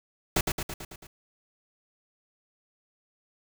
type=noise with echo; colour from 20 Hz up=pink; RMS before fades=-24 dBFS; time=0.36-0.41 s; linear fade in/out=5 ms; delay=110 ms; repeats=6; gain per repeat=-4 dB; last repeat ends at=1.07 s; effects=none